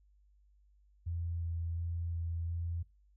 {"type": "tone with vibrato", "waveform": "sine", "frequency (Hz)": 84.3, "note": "E2", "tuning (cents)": 39, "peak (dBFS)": -34, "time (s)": [1.06, 2.83], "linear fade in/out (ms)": 10, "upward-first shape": "square", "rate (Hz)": 1.4, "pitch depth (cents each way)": 10, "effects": ["noise-tail reverb RT60 0.2 s tail -20 dB re dry", "added 50 Hz sine -63 dBFS peak until 3.16 s"]}